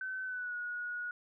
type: tone with pitch glide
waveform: sine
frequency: 1525 to 1453.6 Hz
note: G6 to F#6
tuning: -48 to -31 cents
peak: -36 dBFS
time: 0.01-1.11 s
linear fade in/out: 2 ms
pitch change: -83 cents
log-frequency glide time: 0.24-0.55 s
effects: none